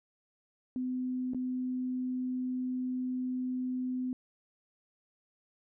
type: tone with dropouts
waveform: sine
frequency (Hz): 253.9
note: B3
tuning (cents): +48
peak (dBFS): -31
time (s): 0.76-4.13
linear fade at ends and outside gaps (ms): 1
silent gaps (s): 1.335-1.346
effects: none